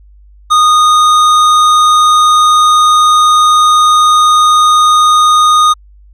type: tone with hard clipping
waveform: sine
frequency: 1234 Hz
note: D#6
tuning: 15 cents flat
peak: -6 dBFS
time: 0.5-5.74 s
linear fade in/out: 20 ms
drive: 12 dB
effects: added 50 Hz sine -37 dBFS peak until 6.13 s